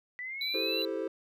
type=exponential sweep; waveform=sine; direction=up; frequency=1959 to 2794 Hz; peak=-36 dBFS; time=0.19-0.82 s; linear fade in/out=0 ms
type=tone; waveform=triangle; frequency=3981 Hz; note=B7; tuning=13 cents sharp; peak=-30 dBFS; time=0.41-0.85 s; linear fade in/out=2 ms
type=chord; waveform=triangle; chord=A minor seventh; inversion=second; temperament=equal; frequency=329.6 / 392 / 440 / 523.3 Hz; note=E4 / G4 / A4 / C5; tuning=0 / 0 / 0 / 0 cents; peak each=-35 dBFS; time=0.54-1.08 s; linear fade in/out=5 ms
effects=none